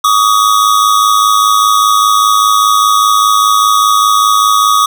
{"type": "tone pair together", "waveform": "square", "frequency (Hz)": [1139.5, 1244.5], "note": ["C#6", "D#6"], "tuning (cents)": [47, 0], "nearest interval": "major second", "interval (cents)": 153, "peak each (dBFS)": -10, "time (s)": [0.04, 4.86], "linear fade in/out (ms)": 5, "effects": []}